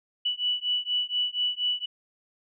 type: beating tone pair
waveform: sine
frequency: 2956 / 2960.2 Hz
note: F#7 / F#7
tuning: -2 / 0 cents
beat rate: 4.2 Hz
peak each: -28 dBFS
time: 0.25-1.86 s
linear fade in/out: 10 ms
effects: none